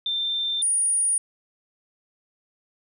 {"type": "tone pair in turn", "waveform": "sine", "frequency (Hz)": [3578, 9574], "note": ["A7", "D9"], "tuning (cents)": [28, 32], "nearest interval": "octave + perfect fourth", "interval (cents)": 1704, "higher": "second", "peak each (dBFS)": [-23, -19], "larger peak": "second", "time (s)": [[0.06, 0.62], [0.62, 1.18]], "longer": "neither", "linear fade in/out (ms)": 2, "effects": []}